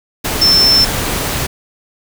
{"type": "tone in noise", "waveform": "sine", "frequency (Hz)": 5330, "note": "E8", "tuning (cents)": 18, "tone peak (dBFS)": -7, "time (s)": [0.41, 0.85], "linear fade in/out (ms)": 10, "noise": "pink", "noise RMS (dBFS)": -18, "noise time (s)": [0.24, 1.47], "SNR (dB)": 8, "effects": []}